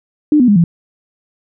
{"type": "tone with pitch steps", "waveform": "sine", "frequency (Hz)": [300, 247.9, 204.9, 169.34], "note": ["D4", "B3", "G#3", "E3"], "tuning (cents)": [37, 7, -23, 47], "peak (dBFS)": -6, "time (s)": [0.32, 0.64], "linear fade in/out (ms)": 2, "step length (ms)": 80, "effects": []}